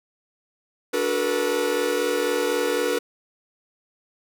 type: chord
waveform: 45% pulse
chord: B minor seventh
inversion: first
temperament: equal with one note detuned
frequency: 293.7 / 370 / 440 / 484 Hz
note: D4 / F#4 / A4 / B4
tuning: 0 / 0 / 0 / -35 cents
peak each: -30 / -29 / -27 / -24 dBFS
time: 0.93-2.99 s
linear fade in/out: 10 ms
effects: none